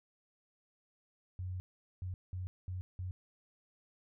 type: tone bursts at uneven times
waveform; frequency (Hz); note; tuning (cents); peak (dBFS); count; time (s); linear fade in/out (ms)
sine; 91.7; F#2; -15; -37; 5; 1.39-1.6 / 2.02-2.14 / 2.33-2.47 / 2.68-2.81 / 2.99-3.11; 0
effects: none